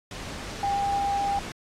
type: tone in noise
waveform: sine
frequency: 800 Hz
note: G5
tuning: 35 cents sharp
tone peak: -23 dBFS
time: 0.63-1.39 s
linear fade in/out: 2 ms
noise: pink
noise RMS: -37 dBFS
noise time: 0.11-1.52 s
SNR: +11 dB
effects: low-pass 7000 Hz 12 dB/octave + AAC 48 kbps